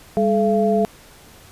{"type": "tone cluster", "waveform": "sine", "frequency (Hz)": [201.4, 430.4, 679], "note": ["G3", "A4", "F5"], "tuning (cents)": [47, -38, -49], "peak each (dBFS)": -19, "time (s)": [0.17, 0.85], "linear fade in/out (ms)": 0, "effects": ["pink hiss -46 dBFS RMS until 1.51 s", "resampled to 32000 Hz"]}